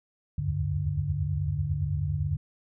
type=tone cluster; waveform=sine; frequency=71.9 / 80 / 88.3 / 98 / 145.1 Hz; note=D2 / D#2 / F2 / G2 / D3; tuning=-36 / +49 / +20 / 0 / -21 cents; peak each=-37 / -35 / -34 / -31 / -29 dBFS; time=0.38-2.37 s; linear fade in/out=5 ms; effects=none